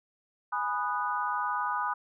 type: chord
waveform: sine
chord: G# minor seventh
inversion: none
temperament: equal with one note detuned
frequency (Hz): 830.6 / 987.8 / 1235.2 / 1480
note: G#5 / B5 / D#6 / F#6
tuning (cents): 0 / 0 / -13 / 0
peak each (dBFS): -35 / -32 / -32 / -36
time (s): 0.52-1.94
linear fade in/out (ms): 10
effects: none

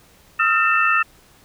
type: tone cluster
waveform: sine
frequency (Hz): 1273 / 1372 / 1805 / 2653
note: D#6 / F6 / A6 / E7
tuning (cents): +39 / -31 / +44 / +10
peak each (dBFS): -20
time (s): 0.39-1.03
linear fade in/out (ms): 10
effects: pink hiss -52 dBFS RMS until 1.44 s

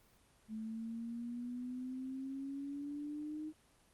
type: exponential sweep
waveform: sine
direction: up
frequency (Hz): 216.6 to 311.1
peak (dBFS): -40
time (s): 0.48-3.53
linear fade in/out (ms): 50
effects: pink hiss -68 dBFS RMS until 3.93 s + Opus 24 kbps

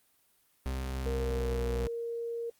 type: tone with pitch glide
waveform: 40% pulse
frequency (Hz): 65.41 to 61.74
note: C2 to B1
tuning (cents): 0 to 0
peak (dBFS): -30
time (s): 0.66-1.87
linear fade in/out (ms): 0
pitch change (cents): -100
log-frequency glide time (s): 1.06-1.6
type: tone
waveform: sine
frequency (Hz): 466.2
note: A#4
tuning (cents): 0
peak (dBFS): -33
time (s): 1.06-2.5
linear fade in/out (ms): 5
effects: white hiss -69 dBFS RMS until 2.59 s + Opus 32 kbps

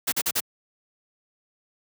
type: noise bursts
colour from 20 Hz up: white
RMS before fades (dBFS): -24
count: 4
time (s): 0.07-0.405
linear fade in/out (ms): 10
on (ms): 53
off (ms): 41
effects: high-pass 100 Hz 12 dB/octave

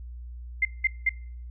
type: tone bursts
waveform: sine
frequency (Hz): 2093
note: C7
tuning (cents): 0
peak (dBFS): -19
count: 3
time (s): 0.62-1.093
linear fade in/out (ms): 5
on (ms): 31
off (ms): 190
effects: noise-tail reverb RT60 0.6 s tail -25 dB re dry + added 60 Hz sine -37 dBFS peak until 1.5 s

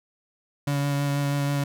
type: tone with vibrato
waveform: 35% pulse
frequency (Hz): 142.1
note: C#3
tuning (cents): +43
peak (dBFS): -21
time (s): 0.67-1.64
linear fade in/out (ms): 5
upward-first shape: sine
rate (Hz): 6.2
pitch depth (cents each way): 14
effects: none

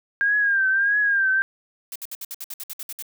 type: tone with vibrato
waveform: sine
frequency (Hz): 1608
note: G6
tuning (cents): +44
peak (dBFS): -17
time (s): 0.21-1.42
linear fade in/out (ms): 0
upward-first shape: triangle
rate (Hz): 1.6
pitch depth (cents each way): 88
type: noise bursts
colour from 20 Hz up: blue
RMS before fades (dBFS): -33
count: 12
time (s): 1.92-3.024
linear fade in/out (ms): 2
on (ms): 37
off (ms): 60
effects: none

